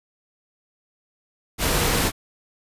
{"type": "tone in noise", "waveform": "sine", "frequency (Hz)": 479.4, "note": "A#4", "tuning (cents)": 48, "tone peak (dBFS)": -30, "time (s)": [1.71, 2.03], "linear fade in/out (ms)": 50, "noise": "pink", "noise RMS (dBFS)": -21, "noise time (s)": [1.58, 2.12], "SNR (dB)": -12, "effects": ["resampled to 32000 Hz"]}